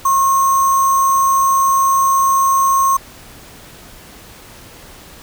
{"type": "tone with sample-and-hold", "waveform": "sine", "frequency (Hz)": 1082, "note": "C#6", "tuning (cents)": -42, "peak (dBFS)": -10, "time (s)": [0.05, 2.97], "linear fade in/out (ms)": 5, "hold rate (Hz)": 7350, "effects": ["pink hiss -39 dBFS RMS until 5.22 s"]}